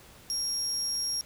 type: tone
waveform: 35% pulse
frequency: 5588 Hz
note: F8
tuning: in tune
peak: -26 dBFS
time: 0.3-1.21 s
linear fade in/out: 0 ms
effects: pink hiss -53 dBFS RMS until 1.25 s